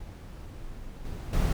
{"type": "noise with level steps", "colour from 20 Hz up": "brown", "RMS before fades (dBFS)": [-41, -36, -24], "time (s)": [0, 1.53], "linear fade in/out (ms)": 5, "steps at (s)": [1.05, 1.33], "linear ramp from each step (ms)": 2, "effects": []}